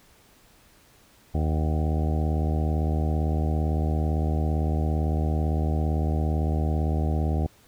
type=harmonic tone with a mistuned harmonic; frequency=77.78 Hz; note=D#2; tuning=in tune; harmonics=1 / 2 / 3 / 4 / 5 / 6 / 7 / 8 / 9 / 10; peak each=-23 / -29 / -33 / -35 / -38 / -40 / -42 / -40 / -40 / -40 dBFS; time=1.34-7.47 s; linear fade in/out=10 ms; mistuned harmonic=9; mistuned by=+56 cents; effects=pink hiss -57 dBFS RMS until 7.67 s